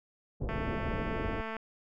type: low-pass noise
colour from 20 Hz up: pink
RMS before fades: -35 dBFS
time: 0.4-1.42 s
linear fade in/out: 20 ms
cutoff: 570 Hz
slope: 24 dB/octave
type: click train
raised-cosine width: 0.5 ms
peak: -24 dBFS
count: 240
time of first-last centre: 0.49-1.567 s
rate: 222 Hz
effects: none